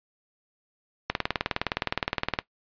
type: click train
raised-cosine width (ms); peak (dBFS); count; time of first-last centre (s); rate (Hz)
0.3; -8; 26; 1.1-2.389; 19.4
effects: noise-tail reverb RT60 0.1 s tail -18 dB re dry + resampled to 11025 Hz